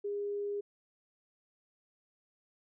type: tone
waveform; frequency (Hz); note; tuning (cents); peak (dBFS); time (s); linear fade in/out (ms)
sine; 407.6; G#4; -32; -33; 0.04-0.61; 10
effects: none